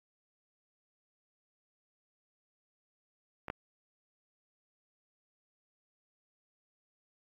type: clicks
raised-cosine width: 0.5 ms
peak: -25 / -19 dBFS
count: 2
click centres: 3.483 / 3.501 s
effects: AAC 48 kbps